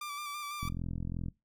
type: tone with vibrato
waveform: sawtooth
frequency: 1174.7 Hz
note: D6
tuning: in tune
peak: -34 dBFS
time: 0.01-0.69 s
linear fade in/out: 5 ms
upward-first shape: square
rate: 6 Hz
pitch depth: 26 cents each way
type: click train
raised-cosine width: 5 ms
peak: -25 dBFS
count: 29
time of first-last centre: 0.63-1.284 s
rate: 42.8 Hz
effects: noise-tail reverb RT60 0.2 s tail -21 dB re dry